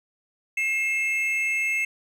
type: tone pair together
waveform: triangle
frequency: 2141 / 2637 Hz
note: C7 / E7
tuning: +39 / 0 cents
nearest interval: major third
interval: 361 cents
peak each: -23 / -24 dBFS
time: 0.57-1.85 s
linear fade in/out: 5 ms
effects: none

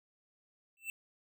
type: tone with exponential growth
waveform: square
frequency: 2669 Hz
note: E7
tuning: 21 cents sharp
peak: -34 dBFS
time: 0.77-0.9 s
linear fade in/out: 1 ms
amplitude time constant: 27 ms
effects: none

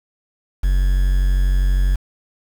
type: tone with quantisation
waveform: triangle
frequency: 46.25 Hz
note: F#1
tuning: in tune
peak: -11 dBFS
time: 0.63-1.96 s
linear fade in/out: 10 ms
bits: 6
effects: none

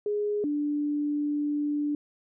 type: tone pair in turn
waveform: sine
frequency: 415.3 / 293.7 Hz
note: G#4 / D4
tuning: 0 / 0 cents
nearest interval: tritone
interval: 600 cents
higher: first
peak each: -25 dBFS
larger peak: neither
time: 0.06-0.44 / 0.44-1.95 s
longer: second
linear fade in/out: 2 ms
effects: none

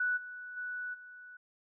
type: tone with level steps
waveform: sine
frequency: 1480 Hz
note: F#6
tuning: in tune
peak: -28 / -42 / -36 / -48 dBFS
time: 0-1.37 s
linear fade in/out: 5 ms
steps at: 0.16 / 0.56 / 0.93 s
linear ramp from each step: 20 ms
effects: none

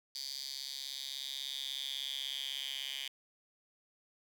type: tone with high-pass filter sweep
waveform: 10% pulse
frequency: 136.4 Hz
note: C#3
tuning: 28 cents flat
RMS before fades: -41 dBFS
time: 0.15-3.08 s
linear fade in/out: 2 ms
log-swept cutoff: 4500 to 2900 Hz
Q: 6.3
effects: none

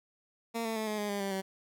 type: tone with pitch steps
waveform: 15% pulse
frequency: 230 / 224.1 / 218.3 / 212.7 / 207.3 / 202 / 196.79 / 191.74 Hz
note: A#3 / A3 / A3 / G#3 / G#3 / G#3 / G3 / G3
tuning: -23 / +32 / -13 / +42 / -3 / -48 / +7 / -38 cents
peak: -26 dBFS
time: 0.54-1.42 s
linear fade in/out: 20 ms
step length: 110 ms
effects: none

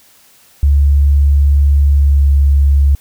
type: tone with pitch glide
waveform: sine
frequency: 71 to 70.18 Hz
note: C#2 to C#2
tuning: +42 to +22 cents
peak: -6 dBFS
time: 0.63-2.95 s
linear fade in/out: 0 ms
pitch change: -20 cents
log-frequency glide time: 1.91-2.23 s
effects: white hiss -47 dBFS RMS until 3 s

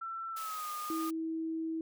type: tone with pitch glide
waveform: sine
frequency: 1341 to 1222.6 Hz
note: E6 to D#6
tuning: +29 to -31 cents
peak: -37 dBFS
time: 0.01-1.1 s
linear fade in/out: 10 ms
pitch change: -160 cents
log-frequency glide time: 0.31-0.69 s
type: high-pass noise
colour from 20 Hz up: white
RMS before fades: -46 dBFS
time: 0.36-1.11 s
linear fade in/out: 10 ms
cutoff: 470 Hz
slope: 24 dB/octave
type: tone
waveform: sine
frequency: 323.4 Hz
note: E4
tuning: 33 cents flat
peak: -33 dBFS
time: 0.9-1.81 s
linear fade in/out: 2 ms
effects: none

